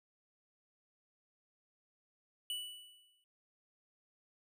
square tone with exponential decay, 2960 Hz, F#7, in tune, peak -36 dBFS, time 2.5-3.24 s, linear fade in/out 1 ms, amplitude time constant 160 ms, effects none

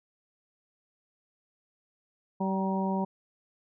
harmonic tone with a mistuned harmonic, 192.3 Hz, G3, 33 cents flat, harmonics 1 / 2 / 3 / 4 / 5, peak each -28 / -36 / -37 / -37 / -34 dBFS, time 2.4-3.05 s, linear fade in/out 10 ms, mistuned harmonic 5, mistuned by -28 cents, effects none

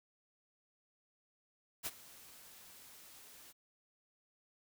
white noise with ADSR envelope, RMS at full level -38 dBFS, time 1.83-3.53 s, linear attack 33 ms, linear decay 38 ms, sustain -19 dB, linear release 24 ms, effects none

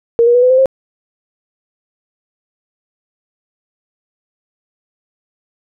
sine tone with pitch steps, 466.2 / 478.5 / 491.1 / 504 / 517.3 / 530.9 Hz, A#4 / A#4 / B4 / B4 / C5 / C5, 0 / +45 / -10 / +35 / -20 / +25 cents, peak -6 dBFS, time 0.19-0.658 s, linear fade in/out 0 ms, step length 78 ms, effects none

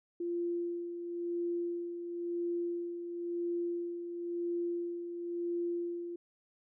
sine tone with tremolo, 345.5 Hz, F4, 19 cents flat, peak -31 dBFS, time 0.2-6.16 s, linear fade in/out 5 ms, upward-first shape sine, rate 0.97 Hz, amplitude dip 55%, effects none

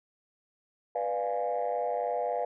sine chord, B diminished seventh, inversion none, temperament equal with one note detuned, 493.9 / 594.8 / 698.5 / 830.6 Hz, B4 / D5 / F5 / Ab5, 0 / +22 / 0 / 0 cents, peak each -32 / -33 / -31 / -35 dBFS, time 0.95-2.45 s, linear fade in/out 5 ms, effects tanh soft clip ceiling -21 dBFS

